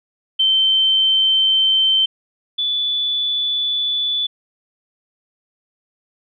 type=tone pair in turn; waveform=sine; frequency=3102 / 3466 Hz; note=G7 / A7; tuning=-19 / -27 cents; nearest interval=major second; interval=192 cents; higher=second; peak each=-12 / -17 dBFS; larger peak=first; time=0.39-2.06 / 2.58-4.27 s; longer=second; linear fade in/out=10 ms; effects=none